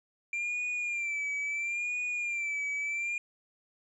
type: tone with vibrato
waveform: triangle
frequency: 2370 Hz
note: D7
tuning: 15 cents sharp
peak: -29 dBFS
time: 0.33-3.18 s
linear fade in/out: 2 ms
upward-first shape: sine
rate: 0.74 Hz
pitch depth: 65 cents each way
effects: resampled to 22050 Hz